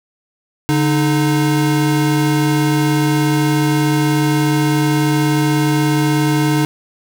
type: tone pair together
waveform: square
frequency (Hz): 144.7 / 307.7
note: D3 / D#4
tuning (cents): -25 / -19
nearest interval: octave + minor second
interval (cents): 1306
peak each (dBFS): -16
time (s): 0.69-6.65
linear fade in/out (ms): 0
effects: none